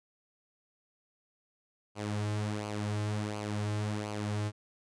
sawtooth tone with flanger, 105 Hz, G#2, 19 cents sharp, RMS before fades -34 dBFS, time 1.95-4.52 s, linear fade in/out 50 ms, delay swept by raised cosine 0.54 to 4.24 ms, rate 1.4 Hz, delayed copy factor -0.6, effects resampled to 22050 Hz

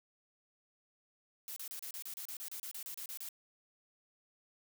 blue noise bursts, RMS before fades -44 dBFS, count 16, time 1.48-3.288 s, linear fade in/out 0 ms, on 83 ms, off 32 ms, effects none

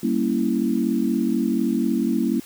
sine chord, G diminished seventh, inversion none, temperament equal, 196 / 233.1 / 277.2 / 329.6 Hz, G3 / Bb3 / Db4 / Fb4, 0 / 0 / 0 / 0 cents, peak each -26 / -22 / -25 / -25 dBFS, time 0.03-2.4 s, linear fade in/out 5 ms, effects white hiss -45 dBFS RMS until 2.45 s

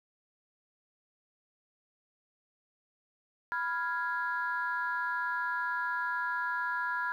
sine chord, F diminished, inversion second, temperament equal, 987.8 / 1396.9 / 1661.2 Hz, Cb6 / F6 / Ab6, 0 / 0 / 0 cents, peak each -34 dBFS, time 3.52-7.12 s, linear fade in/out 0 ms, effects tanh soft clip ceiling -22 dBFS + 11-bit

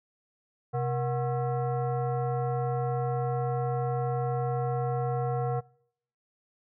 sine tone with frequency modulation, 129.8 Hz, C3, 13 cents flat, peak -26 dBFS, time 0.73-5.61 s, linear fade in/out 20 ms, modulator 604 Hz, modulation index 1.1, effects noise-tail reverb RT60 0.7 s tail -26 dB re dry

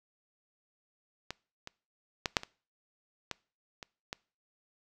clicks, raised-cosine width 0.2 ms, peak -19 / -24 / -12 / -6 / -23 / -17 / -25 / -19 dBFS, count 8, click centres 1.306 / 1.674 / 2.258 / 2.368 / 2.434 / 3.313 / 3.828 / 4.129 s, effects noise-tail reverb RT60 0.4 s tail -24 dB re dry

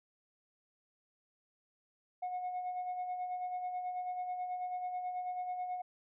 sine tone with tremolo, 727 Hz, F#5, 31 cents flat, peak -32 dBFS, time 2.22-5.82 s, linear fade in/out 10 ms, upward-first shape sine, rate 9.2 Hz, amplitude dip 50%, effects tanh soft clip ceiling -33 dBFS

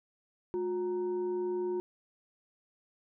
sine tone with frequency modulation, 360 Hz, F#4, 47 cents flat, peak -30 dBFS, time 0.54-1.8 s, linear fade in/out 0 ms, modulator 571 Hz, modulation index 0.37, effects none

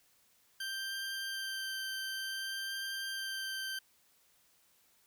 20% pulse tone with vibrato, 1568 Hz, G6, in tune, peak -32 dBFS, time 0.6-3.79 s, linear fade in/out 5 ms, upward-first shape sine, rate 0.55 Hz, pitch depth 11 cents each way, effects white hiss -69 dBFS RMS until 5.06 s

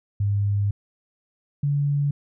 sine tone pair in turn, 101.3 / 143.26 Hz, G#2 / D3, -43 / -43 cents, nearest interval tritone, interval 600 cents, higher second, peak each -19 dBFS, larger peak neither, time 0.2-0.71 / 1.63-2.11 s, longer first, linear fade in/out 5 ms, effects none

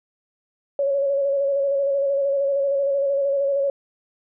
sine tone with vibrato, 556 Hz, C#5, 5 cents sharp, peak -18 dBFS, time 0.79-3.7 s, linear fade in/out 2 ms, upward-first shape square, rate 13 Hz, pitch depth 25 cents each way, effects none

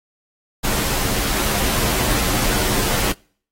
pink noise with comb filter, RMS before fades -20 dBFS, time 0.63-3.13 s, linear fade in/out 20 ms, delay 12 ms, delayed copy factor -0.55, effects noise-tail reverb RT60 0.5 s tail -26 dB re dry + AAC 48 kbps

